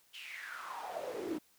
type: noise with high-pass filter sweep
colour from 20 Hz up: brown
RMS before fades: -42 dBFS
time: 0.13-1.39 s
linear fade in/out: 20 ms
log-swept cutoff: 3100 to 290 Hz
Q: 8.1
effects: white hiss -68 dBFS RMS until 1.58 s